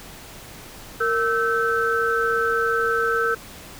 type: tone cluster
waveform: sine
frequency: 461.1 / 1315 / 1538 Hz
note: A#4 / E6 / G6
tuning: -19 / -5 / -33 cents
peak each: -23 dBFS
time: 1-3.35 s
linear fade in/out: 10 ms
effects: pink hiss -41 dBFS RMS until 3.79 s